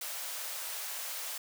white high-pass noise, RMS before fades -39 dBFS, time 0.01-1.38 s, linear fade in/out 5 ms, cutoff 490 Hz, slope 48 dB/octave, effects none

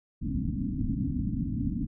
white low-pass noise, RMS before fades -30 dBFS, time 0.21-1.87 s, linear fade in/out 20 ms, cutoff 290 Hz, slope 96 dB/octave, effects none

